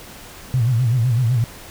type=tone with vibrato; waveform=sine; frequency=120.8 Hz; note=B2; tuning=38 cents flat; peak=-14 dBFS; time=0.54-1.44 s; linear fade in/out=0 ms; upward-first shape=sine; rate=7.9 Hz; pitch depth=140 cents each way; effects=pink hiss -39 dBFS RMS until 1.7 s